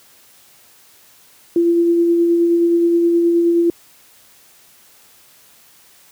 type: tone with tremolo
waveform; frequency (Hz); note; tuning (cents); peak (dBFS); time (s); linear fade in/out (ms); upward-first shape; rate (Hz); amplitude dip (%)
sine; 340.6; F4; -43; -10; 1.56-3.7; 2; sine; 9.5; 25
effects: white hiss -49 dBFS RMS until 6.11 s + high-pass 60 Hz 12 dB/octave